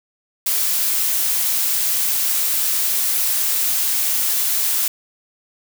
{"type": "noise", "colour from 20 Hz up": "blue", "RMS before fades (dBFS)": -19, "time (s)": [0.46, 4.88], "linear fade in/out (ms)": 5, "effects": []}